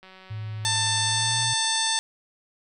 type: click train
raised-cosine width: 0.3 ms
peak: -32 dBFS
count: 267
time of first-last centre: 0.03-1.445 s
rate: 188 Hz
type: tone with pitch glide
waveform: sine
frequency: 107.3 to 117.69 Hz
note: A2 to A#2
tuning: -43 to +17 cents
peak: -30 dBFS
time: 0.3-1.54 s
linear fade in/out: 10 ms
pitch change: +160 cents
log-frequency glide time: 1.02-1.38 s
type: harmonic tone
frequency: 891 Hz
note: A5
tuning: 22 cents sharp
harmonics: 1 / 2 / 3 / 4 / 5 / 6 / 7 / 9 / 10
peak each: -30 / -31 / -38 / -27 / -30 / -34 / -31 / -32 / -32 dBFS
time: 0.65-1.99 s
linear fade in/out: 0 ms
effects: none